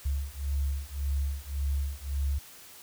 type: beating tone pair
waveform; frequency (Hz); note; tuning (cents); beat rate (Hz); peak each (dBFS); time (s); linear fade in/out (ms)
sine; 68.9 / 70.7; C#2 / C#2; -10 / +35; 1.8; -31; 0.05-2.39; 10
effects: white hiss -50 dBFS RMS until 2.82 s